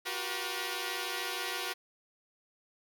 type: tone cluster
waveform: 5% pulse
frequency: 357.8 / 384.3 / 479.5 Hz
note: F4 / G4 / A#4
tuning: +42 / -34 / +49 cents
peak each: -27 dBFS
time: 0.05-1.74 s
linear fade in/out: 20 ms
effects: none